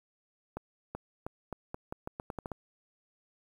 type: accelerating click train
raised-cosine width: 1 ms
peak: -23 dBFS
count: 12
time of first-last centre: 0.57-2.517 s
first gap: 380 ms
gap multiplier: 0.83
effects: 9-bit